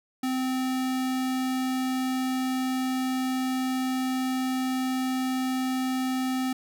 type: tone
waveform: square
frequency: 258.7 Hz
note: C4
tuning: 19 cents flat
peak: -26 dBFS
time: 0.23-6.53 s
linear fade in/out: 5 ms
effects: none